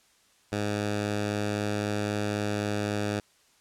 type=tone; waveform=10% pulse; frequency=103.83 Hz; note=G#2; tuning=in tune; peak=-19 dBFS; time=0.52-3.2 s; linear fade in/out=5 ms; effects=white hiss -63 dBFS RMS until 3.6 s + low-pass 9000 Hz 12 dB/octave